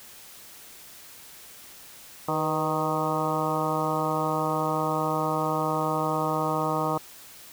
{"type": "harmonic tone with a mistuned harmonic", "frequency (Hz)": 155.56, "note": "D#3", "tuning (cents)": 0, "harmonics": [1, 2, 3, 4, 5, 6, 7, 8], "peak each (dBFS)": [-32, -32, -32, -32, -32, -32, -32, -32], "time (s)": [2.28, 6.98], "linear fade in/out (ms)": 5, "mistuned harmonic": 3, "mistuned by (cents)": 52, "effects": ["white hiss -47 dBFS RMS until 7.52 s"]}